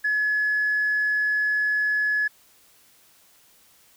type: tone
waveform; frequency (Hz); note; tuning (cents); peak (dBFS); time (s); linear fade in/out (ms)
sine; 1701; G#6; +41; -19; 0.04-2.28; 10
effects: tanh soft clip ceiling -16 dBFS + white hiss -57 dBFS RMS until 3.96 s